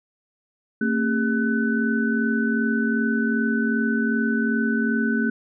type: tone cluster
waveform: sine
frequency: 226.6 / 269.2 / 406.4 / 1501 Hz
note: A#3 / C4 / G#4 / F#6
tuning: -49 / +49 / -38 / +24 cents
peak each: -21 / -27 / -30 / -26 dBFS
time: 0.81-5.3 s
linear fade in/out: 5 ms
effects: none